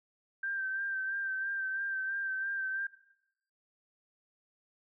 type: tone with vibrato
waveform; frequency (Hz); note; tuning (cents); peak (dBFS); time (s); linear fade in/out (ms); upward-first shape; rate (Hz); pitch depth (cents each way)
sine; 1568; G6; 0; -32; 0.43-2.87; 5; sine; 3; 31
effects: noise-tail reverb RT60 0.8 s tail -19 dB re dry